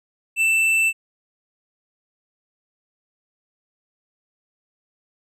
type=tone with tanh clipping; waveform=sine; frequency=2661 Hz; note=E7; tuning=16 cents sharp; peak=-17 dBFS; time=0.36-0.93 s; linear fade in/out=50 ms; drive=9 dB; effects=none